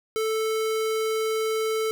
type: tone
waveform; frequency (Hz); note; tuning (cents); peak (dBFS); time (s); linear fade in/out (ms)
square; 440; A4; 0; -24; 0.16-1.91; 0
effects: none